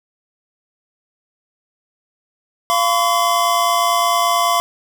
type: tone cluster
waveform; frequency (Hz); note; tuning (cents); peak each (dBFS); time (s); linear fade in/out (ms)
square; 691 / 1021 / 1130; F5 / C6 / C#6; -19 / -43 / +33; -19; 2.7-4.6; 0
effects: none